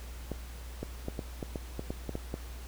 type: clicks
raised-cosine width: 2 ms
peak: -21 dBFS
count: 11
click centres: 0.317 / 0.83 / 1.084 / 1.192 / 1.428 / 1.558 / 1.794 / 1.905 / 2.093 / 2.154 / 2.341 s
effects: added 60 Hz sine -41 dBFS peak until 2.67 s + pink hiss -51 dBFS RMS until 2.67 s